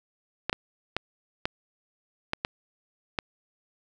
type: clicks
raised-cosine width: 0.3 ms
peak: -10 dBFS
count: 7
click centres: 0.496 / 0.529 / 0.966 / 1.455 / 2.334 / 2.449 / 3.188 s
effects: none